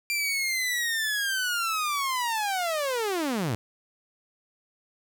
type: linear sweep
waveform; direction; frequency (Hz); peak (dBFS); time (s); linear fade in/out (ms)
sawtooth; down; 2375 to 98; -22; 0.1-3.55; 0
effects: 9-bit